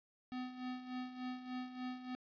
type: tone with tremolo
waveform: square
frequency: 252.6 Hz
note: B3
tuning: 39 cents sharp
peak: -40 dBFS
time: 0.32-2.15 s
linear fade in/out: 0 ms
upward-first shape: sine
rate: 3.4 Hz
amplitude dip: 70%
effects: resampled to 11025 Hz + 11-bit